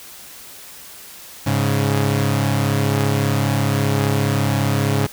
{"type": "tone pair together", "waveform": "sawtooth", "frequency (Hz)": [103.7, 138.59], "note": ["G#2", "C#3"], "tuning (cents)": [-2, 0], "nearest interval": "perfect fourth", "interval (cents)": 502, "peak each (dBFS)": -15, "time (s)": [1.46, 5.07], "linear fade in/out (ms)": 10, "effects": ["white hiss -39 dBFS RMS until 5.12 s"]}